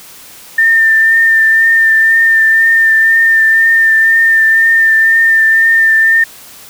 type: tone with vibrato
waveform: sine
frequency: 1800 Hz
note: A6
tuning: 39 cents sharp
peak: -5 dBFS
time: 0.58-6.24 s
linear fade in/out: 5 ms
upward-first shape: triangle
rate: 2 Hz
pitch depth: 20 cents each way
effects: white hiss -35 dBFS RMS until 6.69 s